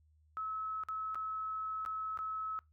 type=tone with dropouts; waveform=sine; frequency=1293 Hz; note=E6; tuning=34 cents flat; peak=-36 dBFS; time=0.37-2.59 s; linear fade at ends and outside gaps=0 ms; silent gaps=0.836-0.886 / 1.146-1.155 / 1.851-1.861 / 2.174-2.189 s; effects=noise-tail reverb RT60 0.2 s tail -23 dB re dry + added 77 Hz sine -65 dBFS peak until 2.72 s

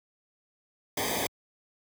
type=noise with comb filter; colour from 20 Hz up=pink; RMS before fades=-30 dBFS; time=0.97-1.27 s; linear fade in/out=5 ms; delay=0.72 ms; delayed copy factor=-0.9; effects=high-pass 60 Hz 12 dB/octave

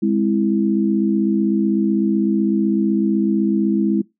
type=chord; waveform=sine; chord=Ab augmented; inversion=none; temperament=equal with one note detuned; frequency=205.7 / 261.6 / 329.6 Hz; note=Ab3 / C4 / E4; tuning=-16 / 0 / 0 cents; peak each=-17 / -23 / -19 dBFS; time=0.02-4.02 s; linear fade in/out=10 ms; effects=noise-tail reverb RT60 0.2 s tail -22 dB re dry

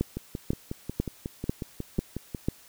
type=two click trains; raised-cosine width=3 ms; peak=-19 / -12 dBFS; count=13 / 6; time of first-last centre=0.17-2.348 / 0.01-2.485 s; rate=5.51 / 2.02 Hz; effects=white hiss -54 dBFS RMS until 2.68 s

